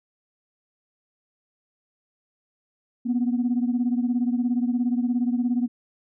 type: beating tone pair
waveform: sine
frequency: 240 / 257 Hz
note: B3 / C4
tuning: -49 / -31 cents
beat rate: 17 Hz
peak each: -21 / -25 dBFS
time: 3.05-5.68 s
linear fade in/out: 20 ms
effects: tanh soft clip ceiling -15 dBFS